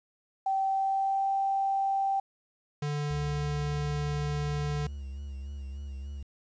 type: tone with pitch glide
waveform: sine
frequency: 774 to 782.1 Hz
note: G5 to G5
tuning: -22 to -4 cents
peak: -25 dBFS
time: 0.46-2.2 s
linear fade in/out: 5 ms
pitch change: +18 cents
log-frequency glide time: 0.65-1.29 s
type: tone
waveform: square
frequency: 146.83 Hz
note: D3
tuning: in tune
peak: -30 dBFS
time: 2.82-4.87 s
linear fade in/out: 5 ms
type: tone with vibrato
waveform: triangle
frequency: 69.3 Hz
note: C#2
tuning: in tune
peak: -34 dBFS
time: 3.1-6.23 s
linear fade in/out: 5 ms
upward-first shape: sine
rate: 3.4 Hz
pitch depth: 54 cents each way
effects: resampled to 16000 Hz + 10-bit